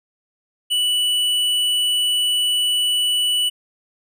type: tone with hard clipping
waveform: sine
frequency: 2960 Hz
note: F#7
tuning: in tune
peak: -18 dBFS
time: 0.7-3.5 s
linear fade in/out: 20 ms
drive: 9 dB
effects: none